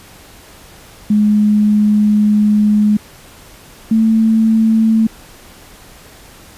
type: tone pair in turn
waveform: sine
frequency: 210 / 222.2 Hz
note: G#3 / A3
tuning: +19 / +17 cents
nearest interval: minor second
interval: 98 cents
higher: second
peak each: -8 dBFS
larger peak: neither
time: 1.1-2.97 / 3.91-5.07 s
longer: first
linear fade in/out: 5 ms
effects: pink hiss -40 dBFS RMS until 6.57 s + resampled to 32000 Hz